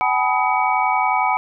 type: tone cluster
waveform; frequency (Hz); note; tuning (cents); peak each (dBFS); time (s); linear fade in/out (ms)
sine; 760 / 851 / 988 / 1256 / 2265; F#5 / G#5 / B5 / D#6 / C#7; +46 / +42 / 0 / +16 / +37; -21 / -21 / -21 / -24 / -24; 0.01-1.37; 0
effects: none